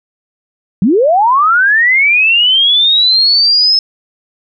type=linear sweep; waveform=sine; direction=up; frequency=164.81 to 5230 Hz; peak=-6 dBFS; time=0.82-3.79 s; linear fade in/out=2 ms; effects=none